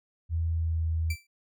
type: tone with pitch glide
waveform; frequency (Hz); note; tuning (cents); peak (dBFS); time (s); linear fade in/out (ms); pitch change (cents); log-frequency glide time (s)
sine; 82.41 to 81.09; E2 to E2; 0 to -28; -25; 0.29-1.16; 50; -28; 0.46-0.85
type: tone with exponential decay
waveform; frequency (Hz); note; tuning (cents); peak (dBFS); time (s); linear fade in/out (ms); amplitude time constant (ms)
sawtooth; 2336; D7; -10; -28; 1.1-1.27; 5; 36
effects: none